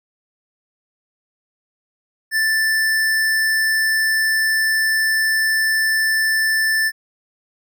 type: tone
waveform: square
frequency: 1764 Hz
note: A6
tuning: 4 cents sharp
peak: -16 dBFS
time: 2.31-6.92 s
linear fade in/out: 50 ms
effects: none